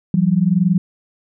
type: tone pair together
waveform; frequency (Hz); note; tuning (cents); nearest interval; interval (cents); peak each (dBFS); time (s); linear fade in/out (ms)
sine; 170 / 190.82; F3 / G3; -46 / -46; major second; 200; -15; 0.14-0.78; 2
effects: none